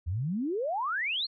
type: exponential sweep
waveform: sine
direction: up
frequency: 77.5 to 4435 Hz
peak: -28 dBFS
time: 0.06-1.27 s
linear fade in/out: 20 ms
effects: none